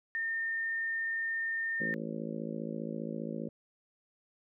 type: tone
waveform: sine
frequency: 1817 Hz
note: A#6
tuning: 45 cents flat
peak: -31 dBFS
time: 0.15-1.94 s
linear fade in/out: 0 ms
type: harmonic tone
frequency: 55 Hz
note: A1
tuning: in tune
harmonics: 3 / 4 / 5 / 6 / 7 / 8 / 9 / 10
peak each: -42 / -39 / -44 / -44 / -46 / -51 / -45 / -46 dBFS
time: 1.8-3.49 s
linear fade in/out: 5 ms
effects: none